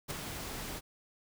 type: noise with ADSR envelope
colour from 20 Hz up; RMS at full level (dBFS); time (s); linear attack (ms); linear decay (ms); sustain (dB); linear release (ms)
pink; -35; 0.08-0.81; 28; 8; -6; 38
effects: none